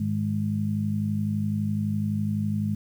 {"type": "harmonic tone", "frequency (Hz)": 51.9, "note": "G#1", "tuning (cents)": 0, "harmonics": [2, 3, 4], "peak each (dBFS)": [-28, -32, -26], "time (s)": [0, 2.75], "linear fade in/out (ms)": 5, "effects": ["9-bit"]}